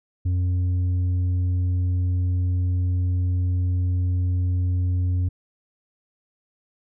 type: tone with tanh clipping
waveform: sine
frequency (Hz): 90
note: F#2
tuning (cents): -47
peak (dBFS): -20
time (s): 0.25-5.29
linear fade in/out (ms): 10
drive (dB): 4
effects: none